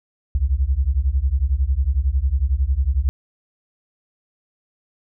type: beating tone pair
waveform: sine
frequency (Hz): 61.74 / 72.74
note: B1 / D2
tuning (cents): 0 / -16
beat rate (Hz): 11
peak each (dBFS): -19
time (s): 0.35-3.09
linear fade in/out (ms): 0
effects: none